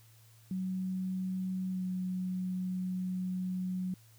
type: tone with pitch glide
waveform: sine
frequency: 186.6 to 184.24 Hz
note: F#3 to F#3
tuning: +15 to -7 cents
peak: -32 dBFS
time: 0.51-3.94 s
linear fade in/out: 2 ms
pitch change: -22 cents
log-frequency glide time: 1.71-1.82 s
effects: added 112 Hz sine -58 dBFS peak until 4.18 s + white hiss -64 dBFS RMS until 4.18 s